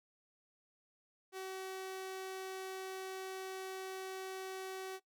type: tone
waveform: sawtooth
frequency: 379 Hz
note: F#4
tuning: 42 cents sharp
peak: -38 dBFS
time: 1.32-5 s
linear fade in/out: 50 ms
effects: noise-tail reverb RT60 0.1 s tail -18 dB re dry

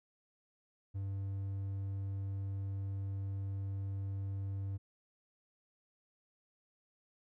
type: tone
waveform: triangle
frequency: 97.9 Hz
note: G2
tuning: 2 cents flat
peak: -34 dBFS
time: 0.94-4.78 s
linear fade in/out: 20 ms
effects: none

